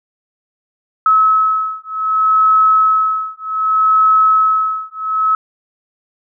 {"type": "beating tone pair", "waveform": "sine", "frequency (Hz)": [1290, 1290.65], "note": ["E6", "E6"], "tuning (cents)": [-38, -37], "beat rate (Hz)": 0.65, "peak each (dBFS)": [-13, -13], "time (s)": [1.06, 5.35], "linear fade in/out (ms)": 2, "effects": []}